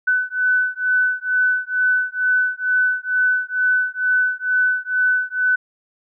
sine beating tone pair, 1501 / 1503.2 Hz, F#6 / F#6, +24 / +27 cents, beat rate 2.2 Hz, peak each -19 dBFS, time 0.07-5.56 s, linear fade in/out 10 ms, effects none

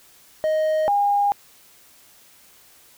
triangle / sine tone pair in turn, 624 / 811.6 Hz, D#5 / G#5, +5 / -40 cents, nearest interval perfect fourth, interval 455 cents, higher second, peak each -16 / -16 dBFS, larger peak neither, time 0.44-0.88 / 0.88-1.32 s, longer neither, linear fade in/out 0 ms, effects white hiss -52 dBFS RMS until 2.97 s

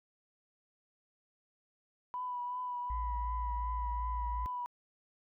sine tone with vibrato, 987.8 Hz, B5, in tune, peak -35 dBFS, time 2.14-4.66 s, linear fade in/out 0 ms, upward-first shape triangle, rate 2.7 Hz, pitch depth 29 cents each way
sine tone, 57.2 Hz, A#1, 32 cents flat, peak -34 dBFS, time 2.9-4.46 s, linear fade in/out 0 ms
effects tanh soft clip ceiling -26 dBFS

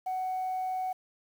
sine tone, 746 Hz, F#5, 14 cents sharp, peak -28 dBFS, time 0.06-0.93 s, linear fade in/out 10 ms, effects tanh soft clip ceiling -27 dBFS + 9-bit

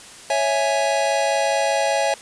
square chord, C# minor, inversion none, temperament equal, 554.4 / 659.3 / 830.6 Hz, C#5 / E5 / G#5, 0 / 0 / 0 cents, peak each -23 dBFS, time 0.3-2.14 s, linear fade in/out 2 ms, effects white hiss -41 dBFS RMS until 2.21 s + resampled to 22050 Hz

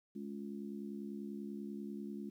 harmonic tone, 70.2 Hz, C#2, 22 cents sharp, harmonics 3 / 4 / 5, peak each -43 / -48 / -49 dBFS, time 0.15-2.3 s, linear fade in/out 10 ms, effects 12-bit

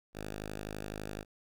5% pulse tone, 51.91 Hz, G#1, in tune, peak -28 dBFS, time 0.13-1.25 s, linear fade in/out 50 ms, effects none

